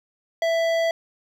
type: tone with hard clipping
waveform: triangle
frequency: 662 Hz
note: E5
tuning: 7 cents sharp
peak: -21 dBFS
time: 0.42-0.91 s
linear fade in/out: 2 ms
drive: 17 dB
effects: none